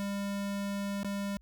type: tone with dropouts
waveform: square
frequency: 200 Hz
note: G3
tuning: 35 cents sharp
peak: -33 dBFS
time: 0-1.37 s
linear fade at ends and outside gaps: 0 ms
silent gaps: 1.032-1.046 s
effects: added 53 Hz sine -58 dBFS peak until 1.41 s